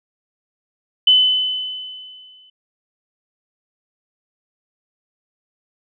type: tone with exponential decay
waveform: sine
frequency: 3021 Hz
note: F#7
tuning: 35 cents sharp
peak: -7 dBFS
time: 1.07-2.5 s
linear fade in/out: 5 ms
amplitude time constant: 310 ms
effects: none